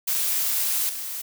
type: noise with level steps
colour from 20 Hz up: blue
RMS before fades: -24 / -32 dBFS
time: 0.07-1.22 s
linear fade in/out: 10 ms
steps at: 0.89 s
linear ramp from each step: 5 ms
effects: none